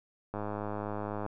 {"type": "click train", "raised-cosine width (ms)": 1, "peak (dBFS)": -22, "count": 97, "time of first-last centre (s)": [0.34, 1.263], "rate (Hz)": 104, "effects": []}